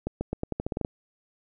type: accelerating click train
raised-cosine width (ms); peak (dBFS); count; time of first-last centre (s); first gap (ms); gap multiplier
2; -15; 11; 0.07-0.849; 140; 0.86
effects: none